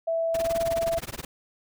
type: tone with pitch glide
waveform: sine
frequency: 659.3 to 666.6 Hz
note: E5 to E5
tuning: 0 to +19 cents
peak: -23 dBFS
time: 0.07-0.99 s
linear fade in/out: 10 ms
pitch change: +19 cents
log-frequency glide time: 0.34-0.53 s
type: noise with tremolo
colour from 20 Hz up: pink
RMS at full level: -33 dBFS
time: 0.34-1.25 s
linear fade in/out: 5 ms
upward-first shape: sine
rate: 19 Hz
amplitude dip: 100%
effects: none